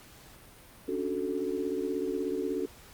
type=chord; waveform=sine; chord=D major seventh; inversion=third; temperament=equal; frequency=277.2 / 293.7 / 370 / 440 Hz; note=C#4 / D4 / F#4 / A4; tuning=0 / 0 / 0 / 0 cents; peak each=-36 / -37 / -33 / -34 dBFS; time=0.88-2.66 s; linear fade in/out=5 ms; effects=pink hiss -53 dBFS RMS until 2.93 s + Opus 48 kbps